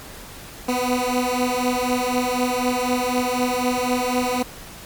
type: beating tone pair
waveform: 15% pulse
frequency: 247.3 / 251.3 Hz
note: B3 / B3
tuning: +3 / +30 cents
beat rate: 4 Hz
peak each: -16 dBFS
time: 0.68-4.43 s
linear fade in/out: 10 ms
effects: pink hiss -39 dBFS RMS until 4.85 s + MP3 96 kbps